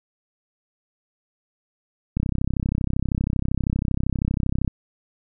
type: click train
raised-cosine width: 5 ms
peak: -10 dBFS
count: 83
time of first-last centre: 2.17-4.678 s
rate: 32.7 Hz
effects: none